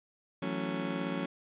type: chord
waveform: 30% pulse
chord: F# minor seventh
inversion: third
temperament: just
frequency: 166.5 / 185 / 222 / 277.5 Hz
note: E3 / F#3 / A3 / C#4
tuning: +18 / 0 / +16 / +2 cents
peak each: -37 / -35 / -37 / -34 dBFS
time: 0.42-1.26 s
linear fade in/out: 5 ms
effects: resampled to 8000 Hz + 10-bit